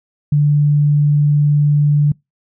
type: tone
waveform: sine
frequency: 146.83 Hz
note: D3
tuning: in tune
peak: -9 dBFS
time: 0.32-2.12 s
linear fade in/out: 5 ms
effects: noise-tail reverb RT60 0.2 s tail -26 dB re dry